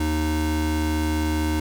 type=tone pair together; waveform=square; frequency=77.78 / 308.7 Hz; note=D#2 / D#4; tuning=0 / -14 cents; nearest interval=2 octaves; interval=2386 cents; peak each=-24 / -25 dBFS; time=0-1.6 s; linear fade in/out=5 ms; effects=none